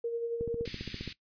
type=tone with tremolo; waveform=sine; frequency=466.2 Hz; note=A#4; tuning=in tune; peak=-28 dBFS; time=0.04-0.66 s; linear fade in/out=5 ms; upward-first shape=sine; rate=11 Hz; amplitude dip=45%
type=click train; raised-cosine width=3 ms; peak=-25 dBFS; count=11; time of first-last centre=0.41-1.077 s; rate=15 Hz
type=band-stop noise; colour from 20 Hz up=white; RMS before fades=-38 dBFS; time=0.65-1.13 s; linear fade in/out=5 ms; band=270 to 1900 Hz; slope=24 dB/octave
effects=noise-tail reverb RT60 0.1 s tail -17 dB re dry + resampled to 11025 Hz